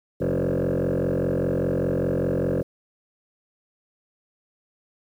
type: tone with frequency modulation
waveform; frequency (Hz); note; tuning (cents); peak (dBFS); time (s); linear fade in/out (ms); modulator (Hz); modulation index
sine; 329.3; E4; -2; -18; 0.2-2.63; 20; 45; 5.2
effects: tanh soft clip ceiling -20 dBFS + 9-bit